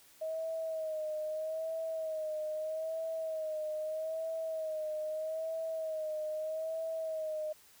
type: tone with vibrato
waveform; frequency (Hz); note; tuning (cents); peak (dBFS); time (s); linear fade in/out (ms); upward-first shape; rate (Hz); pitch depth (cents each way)
sine; 632; D#5; +27; -34; 0.21-7.53; 10; sine; 0.79; 45
effects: white hiss -61 dBFS RMS until 7.8 s